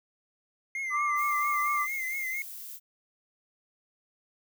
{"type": "tone with vibrato", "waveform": "triangle", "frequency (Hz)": 2100, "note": "C7", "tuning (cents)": 6, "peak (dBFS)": -29, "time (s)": [0.75, 2.42], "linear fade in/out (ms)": 2, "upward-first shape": "triangle", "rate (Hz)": 4.4, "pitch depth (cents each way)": 70}
{"type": "tone", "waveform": "sine", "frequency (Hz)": 1174.7, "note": "D6", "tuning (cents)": 0, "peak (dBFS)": -26, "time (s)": [0.9, 1.87], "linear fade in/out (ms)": 50}
{"type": "noise", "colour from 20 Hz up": "violet", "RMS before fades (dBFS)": -42, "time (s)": [1.15, 2.8], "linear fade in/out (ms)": 50}
{"effects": []}